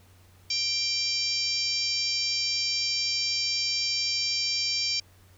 harmonic tone, 787 Hz, G5, 7 cents sharp, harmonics 3 / 4 / 5 / 6 / 7 / 8 / 9, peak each -34 / -38 / -39 / -29 / -29 / -39 / -40 dBFS, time 0.5-5 s, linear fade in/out 5 ms, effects added 92 Hz sine -55 dBFS peak until 5.37 s + pink hiss -60 dBFS RMS until 5.37 s

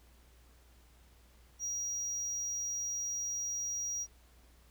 triangle tone, 5740 Hz, F8, 47 cents sharp, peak -33 dBFS, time 1.59-4.07 s, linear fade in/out 50 ms, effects added 60 Hz sine -60 dBFS peak until 4.7 s + pink hiss -66 dBFS RMS until 4.7 s

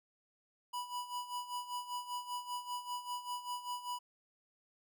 square tone with tremolo, 982 Hz, B5, 10 cents flat, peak -37 dBFS, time 0.73-3.99 s, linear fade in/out 10 ms, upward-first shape sine, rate 5.1 Hz, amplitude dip 75%, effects none

